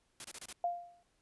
white noise bursts, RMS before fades -45 dBFS, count 5, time 0.2-0.528 s, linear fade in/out 2 ms, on 44 ms, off 27 ms
sine tone with exponential decay, 698 Hz, F5, 1 cent flat, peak -28 dBFS, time 0.64-1.03 s, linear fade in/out 2 ms, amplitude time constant 84 ms
effects pink hiss -75 dBFS RMS until 1.21 s + resampled to 24000 Hz

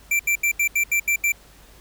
square tone bursts, 2349 Hz, D7, in tune, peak -18 dBFS, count 8, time 0.11-1.321 s, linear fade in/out 5 ms, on 84 ms, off 77 ms, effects added 50 Hz sine -50 dBFS peak until 1.8 s + pink hiss -51 dBFS RMS until 1.8 s

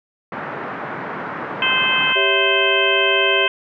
white band-pass noise, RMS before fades -28 dBFS, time 0.32-2.13 s, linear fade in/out 2 ms, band 130 to 1600 Hz, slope 24 dB/octave
harmonic tone, 519 Hz, C5, 14 cents flat, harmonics 2 / 3 / 4 / 5 / 6, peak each -24 / -22 / -25 / -19 / -20 dBFS, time 1.62-3.48 s, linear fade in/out 2 ms
sine chord, C# diminished, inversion second, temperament equal, 392 / 554.4 / 659.3 Hz, G4 / C#5 / E5, 0 / 0 / 0 cents, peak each -21 / -25 / -24 dBFS, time 2.15-3.48 s, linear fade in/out 20 ms
effects none

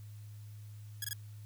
5% pulse tone bursts, 1661.2 Hz, G#6, in tune, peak -24 dBFS, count 3, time 1.02-1.132 s, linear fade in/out 2 ms, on 24 ms, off 20 ms, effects added 105 Hz sine -46 dBFS peak until 1.45 s + white hiss -65 dBFS RMS until 1.45 s

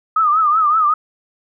sine tone with vibrato, 1244.5 Hz, D#6, in tune, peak -11 dBFS, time 0.16-0.94 s, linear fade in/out 5 ms, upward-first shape triangle, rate 5.3 Hz, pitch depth 120 cents each way, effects none

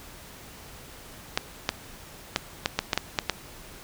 clicks, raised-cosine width 0.2 ms, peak -5 dBFS, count 9, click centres 1.375 / 1.691 / 2.361 / 2.659 / 2.79 / 2.932 / 2.976 / 3.188 / 3.297 s, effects pink hiss -46 dBFS RMS until 3.83 s

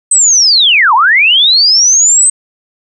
sine linear two-way sweep, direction down then up, 8300 to 840 to 8300 Hz, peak -4 dBFS, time 0.11-2.3 s, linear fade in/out 5 ms, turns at 0.94 s, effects none

